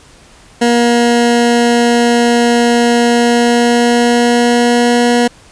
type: tone with pitch glide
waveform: 20% pulse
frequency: 237.6 to 240.4 Hz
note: A#3 to B3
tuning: +33 to -46 cents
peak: -3 dBFS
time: 0.61-5.28 s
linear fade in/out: 10 ms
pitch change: +21 cents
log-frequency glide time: 3.08-5.02 s
effects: pink hiss -42 dBFS RMS until 5.51 s + resampled to 22050 Hz